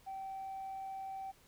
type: tone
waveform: sine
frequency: 773 Hz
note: G5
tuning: 24 cents flat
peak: -39 dBFS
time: 0.06-1.32 s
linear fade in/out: 20 ms
effects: tanh soft clip ceiling -38 dBFS + pink hiss -65 dBFS RMS until 1.47 s